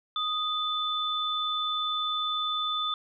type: tone pair together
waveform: sine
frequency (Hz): 1244.5 / 3520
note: D#6 / A7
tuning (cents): 0 / 0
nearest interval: octave + tritone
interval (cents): 1800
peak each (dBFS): -30 / -29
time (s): 0.16-2.94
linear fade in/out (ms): 2
effects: none